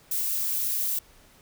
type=noise with amplitude modulation; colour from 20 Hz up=violet; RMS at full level=-26 dBFS; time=0.11-0.99 s; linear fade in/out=5 ms; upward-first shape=sine; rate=269 Hz; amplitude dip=30%; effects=pink hiss -56 dBFS RMS until 1.41 s